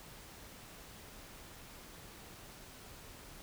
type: silence
effects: pink hiss -53 dBFS RMS until 3.42 s